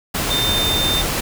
sine tone in noise, 3600 Hz, A7, 39 cents sharp, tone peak -18 dBFS, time 0.3-1.02 s, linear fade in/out 10 ms, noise pink, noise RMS -21 dBFS, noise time 0.14-1.21 s, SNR 0 dB, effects none

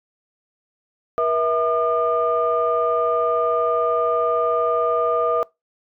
sine tone cluster, 480 / 651 / 1210 Hz, B4 / E5 / D#6, -49 / -22 / -49 cents, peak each -21 dBFS, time 1.18-5.43 s, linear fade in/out 0 ms, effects noise-tail reverb RT60 0.2 s tail -23 dB re dry + tanh soft clip ceiling -8 dBFS

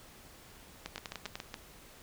two click trains, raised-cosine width 0.2 ms, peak -22 / -21 dBFS, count 5 / 6, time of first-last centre 0.98-1.542 / 0.86-1.355 s, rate 7.12 / 10.1 Hz, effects pink hiss -55 dBFS RMS until 2.02 s

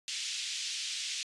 pink band-pass noise, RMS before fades -37 dBFS, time 0.08-1.23 s, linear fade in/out 0 ms, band 2700 to 7100 Hz, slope 24 dB/octave, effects resampled to 24000 Hz

